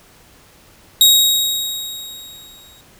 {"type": "tone with exponential decay", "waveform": "sawtooth", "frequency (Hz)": 3786, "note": "A#7", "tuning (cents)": 26, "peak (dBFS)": -3, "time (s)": [1.01, 2.81], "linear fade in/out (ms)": 1, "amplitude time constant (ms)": 390, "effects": ["pink hiss -48 dBFS RMS until 2.99 s"]}